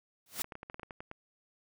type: noise with exponential growth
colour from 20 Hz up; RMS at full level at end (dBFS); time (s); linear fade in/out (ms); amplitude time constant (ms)
white; -31; 0.26-0.42; 2; 34
type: clicks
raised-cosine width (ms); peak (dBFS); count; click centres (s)
0.5; -28; 12; 0.397 / 0.444 / 0.522 / 0.554 / 0.631 / 0.699 / 0.744 / 0.796 / 0.832 / 0.908 / 1.005 / 1.114
effects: none